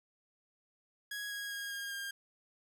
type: tone with pitch steps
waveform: sawtooth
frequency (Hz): 1661.2 / 1647.8 / 1634.5 / 1621.4 / 1608.3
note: G#6 / G#6 / G#6 / G#6 / G6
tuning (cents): 0 / -14 / -28 / -42 / +44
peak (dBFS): -35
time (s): 1.11-2.11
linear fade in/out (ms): 5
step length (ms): 200
effects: none